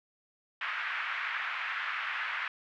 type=band-pass noise; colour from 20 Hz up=pink; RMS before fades=-35 dBFS; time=0.61-2.48 s; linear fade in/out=2 ms; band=1300 to 2400 Hz; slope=24 dB/octave; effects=none